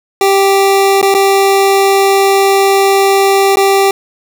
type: tone with dropouts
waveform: 25% pulse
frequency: 392 Hz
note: G4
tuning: in tune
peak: -3 dBFS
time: 0.21-3.91 s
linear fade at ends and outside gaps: 2 ms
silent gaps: 1.015-1.027 / 1.142-1.148 / 3.558-3.57 s
effects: none